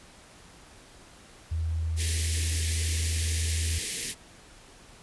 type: tone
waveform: sine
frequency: 81 Hz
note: E2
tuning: 30 cents flat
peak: -26 dBFS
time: 1.51-3.79 s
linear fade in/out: 10 ms
type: band-stop noise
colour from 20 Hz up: white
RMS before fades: -31 dBFS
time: 1.96-4.15 s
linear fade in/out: 50 ms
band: 490 to 1700 Hz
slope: 96 dB/octave
effects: pink hiss -52 dBFS RMS until 5.02 s + resampled to 24000 Hz